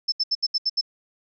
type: tone bursts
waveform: sine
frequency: 5274 Hz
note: E8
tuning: in tune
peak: -19 dBFS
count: 7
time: 0.08-0.812 s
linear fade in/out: 10 ms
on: 42 ms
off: 73 ms
effects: none